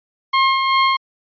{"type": "tone with tremolo", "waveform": "sawtooth", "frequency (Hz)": 1070, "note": "C6", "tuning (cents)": 38, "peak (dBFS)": -8, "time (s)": [0.33, 0.97], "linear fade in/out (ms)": 10, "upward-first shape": "sine", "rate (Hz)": 2.6, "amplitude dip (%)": 40, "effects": ["resampled to 11025 Hz"]}